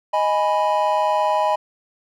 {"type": "chord", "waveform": "triangle", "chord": "G# minor", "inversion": "second", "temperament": "equal", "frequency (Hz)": [622.3, 830.6, 987.8], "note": ["D#5", "G#5", "B5"], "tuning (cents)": [0, 0, 0], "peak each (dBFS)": -19, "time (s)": [0.13, 1.56], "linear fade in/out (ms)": 10, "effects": []}